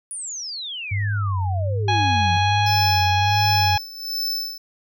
sine exponential sweep, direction down, 9956 to 158.5 Hz, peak -28 dBFS, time 0.11-2.37 s, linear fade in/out 0 ms
sine tone with vibrato, 98 Hz, G2, in tune, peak -20 dBFS, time 0.91-3.77 s, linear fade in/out 10 ms, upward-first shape sine, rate 1.3 Hz, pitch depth 95 cents each way
harmonic tone, 830.6 Hz, G#5, in tune, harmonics 1 / 2 / 3 / 4 / 5 / 7, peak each -19 / -28 / -27 / -28 / -31 / -39 dBFS, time 1.88-3.78 s, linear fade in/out 5 ms
square tone with tremolo, 5274 Hz, E8, in tune, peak -22 dBFS, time 2.66-4.58 s, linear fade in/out 5 ms, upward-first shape sine, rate 1.4 Hz, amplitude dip 80%
effects none

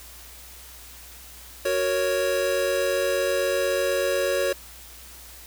square chord, F# major, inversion none, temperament equal, 370 / 466.2 / 554.4 Hz, F#4 / A#4 / C#5, 0 / 0 / 0 cents, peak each -29 / -30 / -24 dBFS, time 1.65-4.53 s, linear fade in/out 5 ms, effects added 60 Hz sine -48 dBFS peak until 5.46 s + white hiss -45 dBFS RMS until 5.46 s

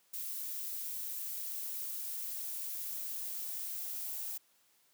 violet noise with high-pass filter sweep, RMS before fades -40 dBFS, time 0.13-4.38 s, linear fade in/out 10 ms, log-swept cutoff 350 to 760 Hz, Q 7.6, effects white hiss -70 dBFS RMS until 4.93 s + high-pass 150 Hz 12 dB/octave

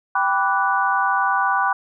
sine chord, G major seventh, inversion none, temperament equal with one note detuned, 784 / 987.8 / 1163.2 / 1480 Hz, G5 / B5 / D6 / F#6, 0 / 0 / -17 / 0 cents, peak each -22 dBFS, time 0.15-1.73 s, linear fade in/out 5 ms, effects none

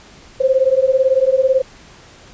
sine beating tone pair, 517 / 535 Hz, C5 / C5, -21 / +38 cents, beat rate 18 Hz, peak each -14 dBFS, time 0.4-1.62 s, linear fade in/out 10 ms, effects pink hiss -43 dBFS RMS until 2.33 s + resampled to 16000 Hz

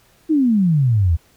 sine exponential sweep, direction down, 327.7 to 76.9 Hz, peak -12 dBFS, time 0.29-1.17 s, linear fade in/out 20 ms, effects pink hiss -55 dBFS RMS until 1.36 s

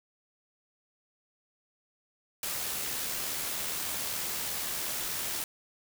white noise with amplitude modulation, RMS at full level -33 dBFS, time 2.43-5.44 s, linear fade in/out 2 ms, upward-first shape sine, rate 76.8 Hz, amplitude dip 25%, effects none

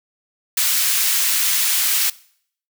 white high-pass noise, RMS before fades -18 dBFS, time 0.57-2.1 s, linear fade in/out 5 ms, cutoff 1700 Hz, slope 12 dB/octave, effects noise-tail reverb RT60 0.6 s tail -21 dB re dry

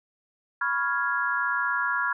sine chord, C# dominant seventh, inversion third, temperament equal, 987.8 / 1108.7 / 1396.9 / 1661.2 Hz, B5 / C#6 / E#6 / G#6, 0 / 0 / 0 / 0 cents, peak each -31 / -32 / -27 / -28 dBFS, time 0.61-2.13 s, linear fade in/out 5 ms, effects none

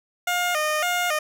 15% pulse tone with vibrato, 659.3 Hz, E5, in tune, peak -15 dBFS, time 0.27-1.19 s, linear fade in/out 5 ms, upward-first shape square, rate 1.8 Hz, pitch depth 130 cents each way, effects none

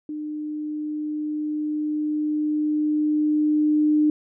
sine tone with level ramp, 302.4 Hz, D#4, 49 cents flat, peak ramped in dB -28 to -15 dBFS, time 0.09-4.1 s, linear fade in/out 2 ms, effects none

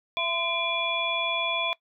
sine tone cluster, 670 / 1024 / 2389 / 3407 Hz, E5 / C6 / D7 / G#7, +28 / -38 / +29 / +44 cents, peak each -32 / -32 / -29 / -30 dBFS, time 0.17-1.73 s, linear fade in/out 0 ms, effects noise-tail reverb RT60 0.1 s tail -21 dB re dry

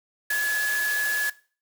sine tone in noise, 1701 Hz, G#6, 41 cents sharp, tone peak -22 dBFS, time 0.3-1.3 s, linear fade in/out 5 ms, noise white, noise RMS -32 dBFS, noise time 0.3-1.3 s, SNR +7 dB, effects noise-tail reverb RT60 0.4 s tail -19 dB re dry + high-pass 400 Hz 12 dB/octave

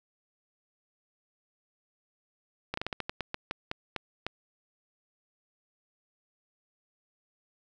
slowing click train, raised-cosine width 0.3 ms, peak -16 dBFS, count 13, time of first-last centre 2.74-4.266 s, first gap 34 ms, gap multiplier 1.22, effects none

